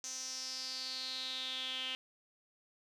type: tone with band-pass filter sweep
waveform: sawtooth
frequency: 259.1 Hz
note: C4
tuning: 17 cents flat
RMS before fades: -41 dBFS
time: 0.04-1.95 s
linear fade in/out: 0 ms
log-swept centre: 6200 to 3000 Hz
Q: 6.8
effects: none